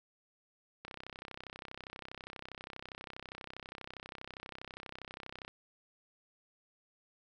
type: click train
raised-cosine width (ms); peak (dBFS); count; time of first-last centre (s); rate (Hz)
0.3; -28; 151; 0.85-5.48; 32.4
effects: none